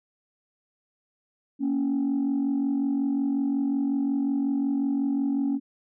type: tone pair together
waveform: sine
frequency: 233.1 / 278.6 Hz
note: A#3 / C#4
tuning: 0 / +9 cents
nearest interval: minor third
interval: 309 cents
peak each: -27 / -22 dBFS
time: 1.59-5.6 s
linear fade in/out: 50 ms
effects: tanh soft clip ceiling -19 dBFS